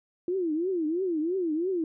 sine tone with vibrato, 341.2 Hz, F4, 40 cents flat, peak -25 dBFS, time 0.28-1.84 s, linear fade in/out 2 ms, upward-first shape triangle, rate 3 Hz, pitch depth 240 cents each way, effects none

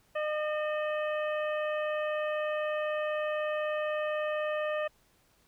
harmonic tone with a mistuned harmonic, 608 Hz, D#5, 40 cents flat, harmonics 1 / 2 / 3 / 4 / 5, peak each -30 / -38 / -39 / -43 / -49 dBFS, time 0.15-4.88 s, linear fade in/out 10 ms, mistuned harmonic 4, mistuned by +87 cents, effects pink hiss -67 dBFS RMS until 5.47 s

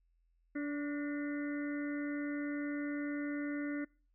harmonic tone with a mistuned harmonic, 290 Hz, D4, 22 cents flat, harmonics 1 / 2 / 4 / 5 / 6 / 7, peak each -35 / -47 / -56 / -48 / -51 / -50 dBFS, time 0.55-3.85 s, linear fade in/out 10 ms, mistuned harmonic 6, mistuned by +64 cents, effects noise-tail reverb RT60 0.4 s tail -25 dB re dry + added 42 Hz sine -70 dBFS peak until 4.14 s

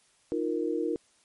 sine chord, Eb suspended second, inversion none, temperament just, 311.1 / 350 / 466.7 Hz, Eb4 / F4 / Bb4, 0 / +4 / +2 cents, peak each -31 dBFS, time 0.32-0.96 s, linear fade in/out 0 ms, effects white hiss -65 dBFS RMS until 1.24 s + MP3 48 kbps

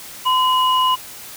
sine tone pair together, 1021.9 / 2908 Hz, C6 / F#7, -41 / -31 cents, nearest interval octave + tritone, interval 1810 cents, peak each -14 / -20 dBFS, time 0.25-0.96 s, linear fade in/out 20 ms, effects white hiss -36 dBFS RMS until 1.36 s

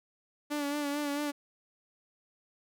sawtooth tone with vibrato, 289.8 Hz, D4, 23 cents flat, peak -27 dBFS, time 0.5-1.32 s, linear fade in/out 20 ms, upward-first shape sine, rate 4.5 Hz, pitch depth 39 cents each way, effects none

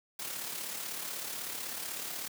white noise with amplitude modulation, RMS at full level -37 dBFS, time 0.19-2.28 s, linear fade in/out 5 ms, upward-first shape sine, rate 36.1 Hz, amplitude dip 45%, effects high-pass 150 Hz 12 dB/octave

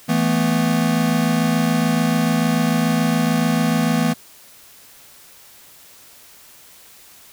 square chord, E suspended fourth, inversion none, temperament equal, 164.81 / 220 / 246.9 Hz, E3 / A3 / B3, 0 / 0 / 0 cents, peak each -21 dBFS, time 0.08-4.14 s, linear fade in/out 20 ms, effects white hiss -46 dBFS RMS until 7.32 s

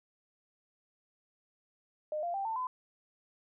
sine tone with pitch steps, 610 / 692.7 / 786.5 / 893.1 / 1014.1 Hz, D#5 / F5 / G5 / A5 / B5, -34 / -14 / +6 / +26 / +46 cents, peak -32 dBFS, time 2.12-2.67 s, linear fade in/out 2 ms, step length 110 ms, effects none

